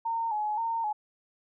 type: tone with vibrato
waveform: sine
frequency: 880 Hz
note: A5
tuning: in tune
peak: -27 dBFS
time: 0.05-0.93 s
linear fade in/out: 10 ms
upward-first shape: square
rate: 1.9 Hz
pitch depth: 68 cents each way
effects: none